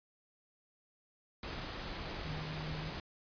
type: tone in noise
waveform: sine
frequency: 154.9 Hz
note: D#3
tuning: 7 cents flat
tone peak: -41 dBFS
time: 2.25-2.9 s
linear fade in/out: 2 ms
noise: pink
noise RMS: -42 dBFS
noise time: 1.43-3 s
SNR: -2 dB
effects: resampled to 11025 Hz